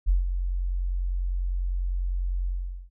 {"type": "tone with ADSR envelope", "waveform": "sine", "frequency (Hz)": 45, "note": "F#1", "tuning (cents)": -47, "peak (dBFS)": -16, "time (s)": [0.06, 2.9], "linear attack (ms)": 31, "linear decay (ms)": 150, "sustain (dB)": -8, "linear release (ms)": 430, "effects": []}